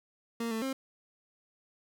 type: tone with pitch steps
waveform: 30% pulse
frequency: 231.5 / 222.8 / 266.2 Hz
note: A#3 / A3 / C4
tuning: -12 / +22 / +30 cents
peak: -29 dBFS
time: 0.4-0.73 s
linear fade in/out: 5 ms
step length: 110 ms
effects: none